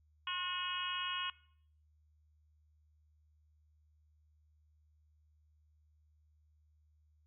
harmonic tone with a mistuned harmonic, 363.3 Hz, F#4, 32 cents flat, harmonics 3 / 4 / 5 / 6 / 7 / 8 / 9, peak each -41 / -45 / -50 / -52 / -44 / -41 / -46 dBFS, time 0.27-1.3 s, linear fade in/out 2 ms, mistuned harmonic 3, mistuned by -26 cents, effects noise-tail reverb RT60 0.6 s tail -20 dB re dry + added 76 Hz sine -67 dBFS peak until 7.26 s

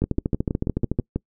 two click trains, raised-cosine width 3 ms, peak -10 / -9 dBFS, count 8 / 14, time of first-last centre 0.02-1.16 / 0.04-0.989 s, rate 6.14 / 13.7 Hz, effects noise-tail reverb RT60 0.1 s tail -26 dB re dry

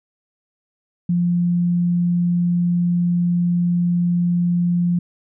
sine tone, 174.61 Hz, F3, in tune, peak -15 dBFS, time 1.09-4.99 s, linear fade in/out 5 ms, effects none

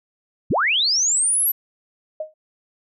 sine linear sweep, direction up, 45.42 to 12000 Hz, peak -16 dBFS, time 0.5-1.52 s, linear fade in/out 10 ms
sine tone with exponential decay, 622.3 Hz, D#5, in tune, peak -21 dBFS, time 2.2-2.34 s, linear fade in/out 5 ms, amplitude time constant 30 ms
effects none

